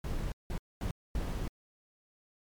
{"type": "noise bursts at uneven times", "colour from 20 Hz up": "brown", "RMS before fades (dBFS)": -34, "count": 4, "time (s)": [[0.04, 0.32], [0.5, 0.58], [0.81, 0.91], [1.15, 1.48]], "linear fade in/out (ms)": 2, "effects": ["MP3 96 kbps"]}